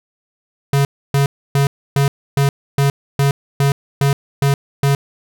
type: tone bursts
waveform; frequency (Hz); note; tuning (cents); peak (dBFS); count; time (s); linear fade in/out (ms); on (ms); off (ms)
square; 139.7; C#3; +14; -12; 11; 0.73-4.95; 2; 120; 290
effects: none